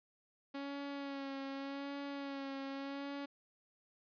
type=tone with vibrato; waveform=sawtooth; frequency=277.2 Hz; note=C#4; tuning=in tune; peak=-37 dBFS; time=0.54-3.26 s; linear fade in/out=10 ms; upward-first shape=sine; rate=0.85 Hz; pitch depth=30 cents each way; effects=resampled to 11025 Hz